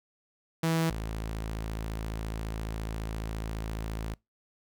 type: tone pair in turn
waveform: sawtooth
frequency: 163.4 / 54.53 Hz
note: E3 / A1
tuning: -15 / -15 cents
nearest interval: octave + perfect fifth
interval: 1900 cents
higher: first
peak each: -21 / -29 dBFS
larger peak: first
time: 0.63-0.9 / 0.9-4.14 s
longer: second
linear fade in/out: 5 ms
effects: noise-tail reverb RT60 0.2 s tail -24 dB re dry